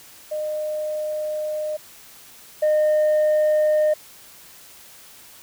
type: tone pair in turn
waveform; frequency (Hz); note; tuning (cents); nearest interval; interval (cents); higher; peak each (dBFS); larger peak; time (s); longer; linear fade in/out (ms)
sine; 611 / 611; D#5 / D#5; -32 / -32; unison; 0; neither; -23 / -13; second; 0.31-1.77 / 2.62-3.94; first; 10
effects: tanh soft clip ceiling -14 dBFS + white hiss -46 dBFS RMS until 5.42 s